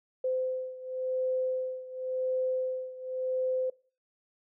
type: beating tone pair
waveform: sine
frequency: 514 / 514.92 Hz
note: C5 / C5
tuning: -31 / -28 cents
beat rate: 0.92 Hz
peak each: -31 / -34 dBFS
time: 0.24-3.7 s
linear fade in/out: 5 ms
effects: noise-tail reverb RT60 0.4 s tail -22 dB re dry